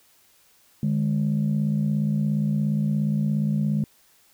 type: tone pair together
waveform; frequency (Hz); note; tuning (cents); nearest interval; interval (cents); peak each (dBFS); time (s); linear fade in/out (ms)
sine; 150.28 / 207.4; D3 / G#3; +40 / -2; tritone; 558; -22; 0.83-3.84; 2
effects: tanh soft clip ceiling -15 dBFS + white hiss -59 dBFS RMS until 4.33 s